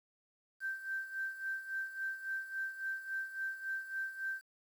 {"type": "tone with tremolo", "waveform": "sine", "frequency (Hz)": 1563, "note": "G6", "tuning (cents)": -6, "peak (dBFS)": -34, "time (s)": [0.6, 4.42], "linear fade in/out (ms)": 50, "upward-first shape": "sine", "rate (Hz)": 3.6, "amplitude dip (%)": 75, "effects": ["10-bit"]}